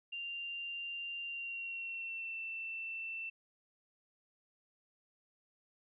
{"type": "tone with pitch glide", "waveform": "sine", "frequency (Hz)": [2784, 2677], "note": ["F7", "E7"], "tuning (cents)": [-6, 26], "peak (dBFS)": -39, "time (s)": [0.12, 3.3], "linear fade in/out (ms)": 10, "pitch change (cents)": -68, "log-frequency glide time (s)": [1.23, 2.39], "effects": []}